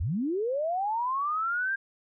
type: linear sweep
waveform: sine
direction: up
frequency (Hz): 61.9 to 1612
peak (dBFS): -26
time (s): 0-1.76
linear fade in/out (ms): 10
effects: none